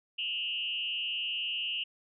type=tone with frequency modulation; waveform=sine; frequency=2854 Hz; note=F7; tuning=37 cents sharp; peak=-31 dBFS; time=0.18-1.84 s; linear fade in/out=10 ms; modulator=184 Hz; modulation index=1; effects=none